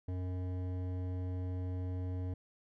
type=tone with hard clipping; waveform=sine; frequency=91.3 Hz; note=F#2; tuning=23 cents flat; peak=-37 dBFS; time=0.08-2.34 s; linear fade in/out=5 ms; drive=13 dB; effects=none